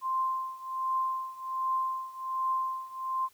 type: tone with tremolo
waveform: sine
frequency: 1046.5 Hz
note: C6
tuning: in tune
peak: -25 dBFS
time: 0.01-3.29 s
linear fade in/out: 50 ms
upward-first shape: triangle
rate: 1.3 Hz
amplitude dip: 90%
effects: white hiss -63 dBFS RMS until 3.33 s